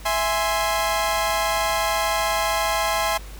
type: chord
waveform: sawtooth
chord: E augmented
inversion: none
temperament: equal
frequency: 659.3 / 830.6 / 1046.5 Hz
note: E5 / G#5 / B#5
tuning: 0 / 0 / 0 cents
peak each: -21 dBFS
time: 0.05-3.18 s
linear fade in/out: 10 ms
effects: added 50 Hz sine -36 dBFS peak until 3.39 s + pink hiss -44 dBFS RMS until 3.39 s